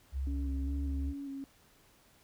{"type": "tone with pitch glide", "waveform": "sine", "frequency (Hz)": [67.3, 69.96], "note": ["C2", "C#2"], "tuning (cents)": [49, 17], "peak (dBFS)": -31, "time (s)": [0.12, 1.14], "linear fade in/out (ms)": 50, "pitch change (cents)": 68, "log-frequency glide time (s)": [0.61, 0.81]}
{"type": "tone with vibrato", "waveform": "sine", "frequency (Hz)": 277.2, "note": "C#4", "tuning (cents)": 0, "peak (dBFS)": -38, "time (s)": [0.27, 1.44], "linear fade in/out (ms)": 0, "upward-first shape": "square", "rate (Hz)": 2.5, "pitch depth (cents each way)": 22}
{"effects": ["tanh soft clip ceiling -25 dBFS", "pink hiss -64 dBFS RMS until 2.23 s"]}